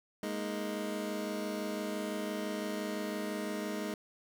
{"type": "chord", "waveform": "25% pulse", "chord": "Ab suspended second", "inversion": "none", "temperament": "just", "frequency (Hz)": [207.7, 233.6, 311.5], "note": ["Ab3", "Bb3", "Eb4"], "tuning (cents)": [0, 4, 2], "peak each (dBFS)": [-34, -39, -36], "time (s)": [0.23, 3.94], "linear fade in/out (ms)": 2, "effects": []}